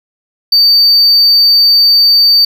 triangle tone, 4600 Hz, D8, 37 cents flat, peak -3 dBFS, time 0.52-2.45 s, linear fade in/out 5 ms, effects none

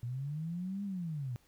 sine linear two-way sweep, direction up then down, 116.54 to 204.2 to 116.54 Hz, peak -35 dBFS, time 0.03-1.36 s, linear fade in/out 0 ms, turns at 0.84 s, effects pink hiss -68 dBFS RMS until 1.47 s

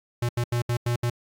square tone bursts at uneven times, 120 Hz, B2, 49 cents flat, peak -23 dBFS, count 6, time 0.22-0.29 / 0.37-0.44 / 0.52-0.62 / 0.69-0.77 / 0.86-0.96 / 1.03-1.1 s, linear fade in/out 5 ms, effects AAC 64 kbps

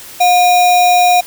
sine tone with sample-and-hold, 716 Hz, F5, 43 cents sharp, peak -6 dBFS, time 0.2-1.21 s, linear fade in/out 10 ms, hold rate 3150 Hz, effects white hiss -33 dBFS RMS until 1.26 s

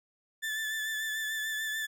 35% pulse tone with vibrato, 1752 Hz, A6, 8 cents flat, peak -30 dBFS, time 0.42-1.87 s, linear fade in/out 20 ms, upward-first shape sine, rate 6.8 Hz, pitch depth 27 cents each way, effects none

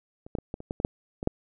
clicks, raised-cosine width 2 ms, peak -30 / -15 / -21 / -19 / -27 / -17 / -18 / -9 / -20 / -9 dBFS, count 10, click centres 0.265 / 0.352 / 0.386 / 0.541 / 0.604 / 0.709 / 0.801 / 0.849 / 1.229 / 1.274 s, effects none

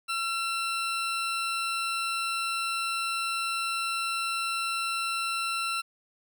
20% pulse tone, 1350 Hz, E6, 41 cents sharp, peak -23 dBFS, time 0.08-5.82 s, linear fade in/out 20 ms, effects none

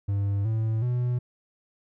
triangle tone with pitch steps, 100 / 110.96 / 123.11 Hz, G2 / A2 / B2, +35 / +15 / -5 cents, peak -21 dBFS, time 0.08-1.19 s, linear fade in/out 10 ms, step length 370 ms, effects none

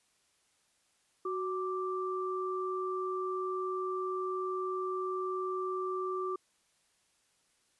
sine tone pair together, 371.7 / 1174.7 Hz, F#4 / D6, +8 / 0 cents, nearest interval octave + minor sixth, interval 1992 cents, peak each -34 / -36 dBFS, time 1.25-6.36 s, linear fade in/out 5 ms, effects white hiss -72 dBFS RMS until 7.79 s + resampled to 24000 Hz

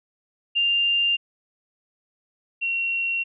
sine tone pair in turn, 2794 / 2737 Hz, F7 / F7, 0 / -36 cents, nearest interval unison, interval 36 cents, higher first, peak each -18 / -22 dBFS, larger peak first, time 0.55-1.17 / 2.61-3.24 s, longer second, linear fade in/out 20 ms, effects none

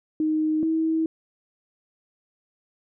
sine tone pair in turn, 311.1 / 321.3 Hz, D#4 / E4, 0 / -44 cents, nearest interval minor second, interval 56 cents, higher second, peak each -20 dBFS, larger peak neither, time 0.2-0.63 / 0.63-1.06 s, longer neither, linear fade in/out 2 ms, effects none

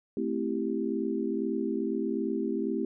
sine chord, A minor seventh, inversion none, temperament equal, 220 / 261.6 / 329.6 / 392 Hz, A3 / C4 / E4 / G4, 0 / 0 / 0 / 0 cents, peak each -33 dBFS, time 0.17-2.85 s, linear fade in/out 2 ms, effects none

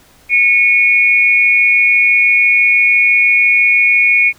sine tone pair together, 2200 / 2446 Hz, C#7 / D#7, -14 / -30 cents, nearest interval major second, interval 184 cents, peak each -10 dBFS, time 0.29-4.33 s, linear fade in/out 50 ms, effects pink hiss -47 dBFS RMS until 4.38 s

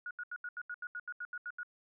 sine tone bursts, 1451 Hz, F#6, 34 cents flat, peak -38 dBFS, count 13, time 0.06-1.632 s, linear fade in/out 2 ms, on 48 ms, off 79 ms, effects none

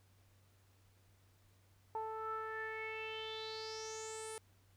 sawtooth tone with low-pass filter sweep, 440 Hz, A4, in tune, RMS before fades -44 dBFS, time 1.95-4.38 s, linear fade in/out 0 ms, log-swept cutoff 930 to 9800 Hz, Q 7, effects added 96 Hz sine -67 dBFS peak until 4.76 s + pink hiss -73 dBFS RMS until 4.76 s

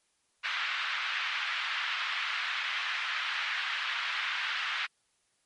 pink band-pass noise, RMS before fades -33 dBFS, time 0.43-4.87 s, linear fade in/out 20 ms, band 1300 to 3400 Hz, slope 24 dB/octave, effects white hiss -73 dBFS RMS until 5.45 s + MP3 48 kbps

